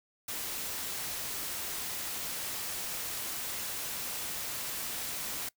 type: noise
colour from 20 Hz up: white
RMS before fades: -37 dBFS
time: 0.28-5.49 s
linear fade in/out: 5 ms
effects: noise-tail reverb RT60 0.1 s tail -22 dB re dry